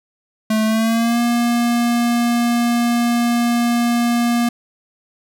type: tone with pitch glide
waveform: square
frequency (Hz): 217.8 to 237.5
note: A3 to A#3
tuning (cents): -17 to +33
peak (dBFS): -15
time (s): 0.5-4.49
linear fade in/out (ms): 5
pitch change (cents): +150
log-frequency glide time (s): 0.65-1.2
effects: none